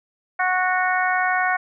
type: harmonic tone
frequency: 368.1 Hz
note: F#4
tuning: 9 cents flat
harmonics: 2 / 3 / 4 / 5 / 6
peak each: -22 / -26 / -23 / -25 / -29 dBFS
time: 0.39-1.57 s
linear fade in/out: 10 ms
effects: none